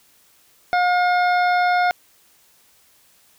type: harmonic tone with a mistuned harmonic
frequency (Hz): 716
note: F5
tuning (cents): +43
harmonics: 1 / 2 / 3 / 5 / 6 / 7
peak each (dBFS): -16 / -22 / -27 / -36 / -38 / -39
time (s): 0.73-1.91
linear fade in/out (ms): 0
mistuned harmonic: 7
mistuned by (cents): +76
effects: white hiss -56 dBFS RMS until 3.38 s